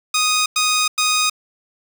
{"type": "tone bursts", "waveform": "10% pulse", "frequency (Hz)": 1244.5, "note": "D#6", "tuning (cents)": 0, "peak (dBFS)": -7, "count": 3, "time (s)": [0.14, 1.298], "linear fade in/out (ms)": 5, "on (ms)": 320, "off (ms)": 99, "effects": []}